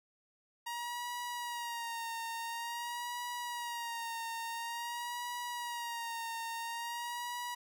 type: tone with vibrato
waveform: sawtooth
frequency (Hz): 943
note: A#5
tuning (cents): +20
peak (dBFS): -34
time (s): 0.66-7.55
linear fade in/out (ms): 10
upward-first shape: sine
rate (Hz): 0.48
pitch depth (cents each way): 48
effects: none